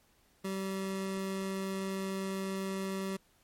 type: tone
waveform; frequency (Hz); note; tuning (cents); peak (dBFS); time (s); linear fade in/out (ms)
25% pulse; 192.5; G3; -31; -30; 0.44-3.17; 10
effects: pink hiss -68 dBFS RMS until 3.43 s + MP3 64 kbps